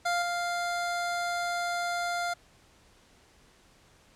25% pulse tone with level steps, 698.5 Hz, F5, in tune, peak -22 / -25 dBFS, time 0.05-2.34 s, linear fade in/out 10 ms, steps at 0.22 s, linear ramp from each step 2 ms, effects pink hiss -60 dBFS RMS until 4.15 s + low-pass 9000 Hz 12 dB/octave

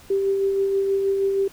sine tone with tremolo, 392 Hz, G4, in tune, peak -17 dBFS, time 0.1-1.48 s, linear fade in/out 5 ms, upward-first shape sine, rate 6.3 Hz, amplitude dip 30%, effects pink hiss -48 dBFS RMS until 1.52 s

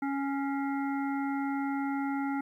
harmonic tone with a mistuned harmonic, 277.2 Hz, C#4, in tune, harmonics 1 / 3 / 5 / 7 / 8, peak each -30 / -36 / -40 / -47 / -48 dBFS, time 0.02-2.41 s, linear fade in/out 5 ms, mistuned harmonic 8, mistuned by -80 cents, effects 11-bit

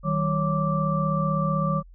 sine tone cluster, 157.4 / 193.2 / 556 / 1171 Hz, D#3 / G3 / C#5 / D6, +20 / -25 / +5 / -5 cents, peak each -24 / -28 / -30 / -27 dBFS, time 0.03-1.83 s, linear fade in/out 50 ms, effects added 43 Hz sine -45 dBFS peak until 1.94 s

